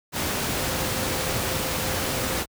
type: tone in noise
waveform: sine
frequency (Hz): 521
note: C5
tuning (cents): -7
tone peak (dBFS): -35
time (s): 0.56-2.42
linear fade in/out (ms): 50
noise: pink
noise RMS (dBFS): -26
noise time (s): 0.12-2.46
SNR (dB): -12
effects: high-pass 60 Hz 12 dB/octave